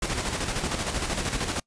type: noise with tremolo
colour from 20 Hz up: pink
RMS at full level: -27 dBFS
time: 0.02-1.6 s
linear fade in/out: 5 ms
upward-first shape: square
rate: 13 Hz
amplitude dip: 45%
effects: noise-tail reverb RT60 0.1 s tail -25 dB re dry + resampled to 22050 Hz